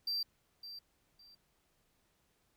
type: tone with echo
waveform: triangle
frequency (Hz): 4699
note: D8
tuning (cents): 0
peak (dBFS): -32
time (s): 0.07-0.23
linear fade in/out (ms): 5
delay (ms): 560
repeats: 2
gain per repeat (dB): -12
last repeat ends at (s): 1.35
effects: pink hiss -75 dBFS RMS until 2.56 s